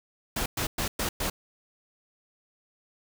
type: noise bursts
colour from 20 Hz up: pink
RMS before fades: -29 dBFS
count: 5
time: 0.36-1.3 s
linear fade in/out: 5 ms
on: 100 ms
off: 110 ms
effects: none